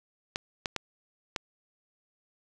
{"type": "clicks", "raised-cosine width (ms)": 0.2, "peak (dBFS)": -13, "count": 4, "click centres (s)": [0.359, 0.658, 0.763, 1.362], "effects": []}